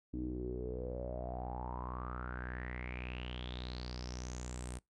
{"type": "tone with low-pass filter sweep", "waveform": "sawtooth", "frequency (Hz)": 61.74, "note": "B1", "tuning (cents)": 0, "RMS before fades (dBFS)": -42, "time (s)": [0.13, 4.79], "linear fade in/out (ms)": 10, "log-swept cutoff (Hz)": [290, 9100], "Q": 8.8, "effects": ["noise-tail reverb RT60 0.2 s tail -26 dB re dry"]}